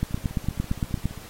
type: two click trains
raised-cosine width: 5 ms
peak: -11 / -24 dBFS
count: 10 / 17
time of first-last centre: 0.03-1.056 / 0.11-1.177 s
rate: 8.77 / 15 Hz
effects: pink hiss -45 dBFS RMS until 1.29 s + AAC 48 kbps